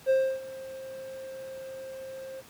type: tone with ADSR envelope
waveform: triangle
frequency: 529 Hz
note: C5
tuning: 19 cents sharp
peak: -17 dBFS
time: 0.06-2.42 s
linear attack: 38 ms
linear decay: 300 ms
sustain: -19 dB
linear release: 26 ms
effects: pink hiss -52 dBFS RMS until 2.49 s + high-pass 100 Hz 12 dB/octave